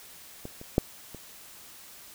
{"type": "clicks", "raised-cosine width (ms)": 2, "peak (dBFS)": [-24, -29, -7, -28], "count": 4, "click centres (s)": [0.454, 0.614, 0.781, 1.147], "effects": ["white hiss -49 dBFS RMS until 2.14 s"]}